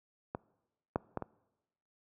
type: clicks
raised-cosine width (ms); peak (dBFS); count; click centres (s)
1; -22 / -15 / -20 / -24; 4; 0.349 / 0.959 / 1.173 / 1.223
effects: noise-tail reverb RT60 1.0 s tail -23 dB re dry + high-pass 80 Hz 12 dB/octave